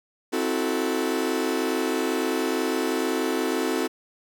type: chord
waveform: 40% pulse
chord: F# half-diminished seventh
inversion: second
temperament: equal with one note detuned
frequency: 261.6 / 323.8 / 370 / 440 Hz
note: C4 / E4 / F#4 / A4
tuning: 0 / -31 / 0 / 0 cents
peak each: -28 dBFS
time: 0.32-3.88 s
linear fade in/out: 20 ms
effects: none